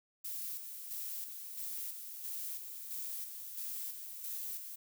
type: noise with tremolo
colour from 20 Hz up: violet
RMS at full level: -41 dBFS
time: 0.24-4.76 s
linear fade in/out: 10 ms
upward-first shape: square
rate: 1.5 Hz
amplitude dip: 45%
effects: none